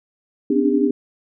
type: tone cluster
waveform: sine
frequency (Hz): 252.3 / 284.6 / 296.3 / 402.5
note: B3 / C#4 / D4 / G4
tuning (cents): +37 / +46 / +15 / +46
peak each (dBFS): -20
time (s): 0.5-0.91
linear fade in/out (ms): 5
effects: none